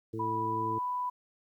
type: harmonic tone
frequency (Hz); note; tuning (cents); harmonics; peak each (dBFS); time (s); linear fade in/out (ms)
111.1; A2; +17; 1 / 2 / 3 / 4; -39 / -44 / -37 / -40; 0.13-0.79; 10
type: tone with pitch glide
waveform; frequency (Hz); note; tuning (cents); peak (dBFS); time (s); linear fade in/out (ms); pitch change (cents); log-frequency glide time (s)
sine; 981 to 991.8; B5 to B5; -12 to +7; -30; 0.19-1.1; 10; +19; 0.37-0.69
effects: 11-bit